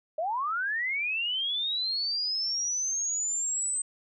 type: linear sweep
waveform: sine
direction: up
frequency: 598 to 8210 Hz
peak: -27 dBFS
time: 0.18-3.82 s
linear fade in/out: 5 ms
effects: none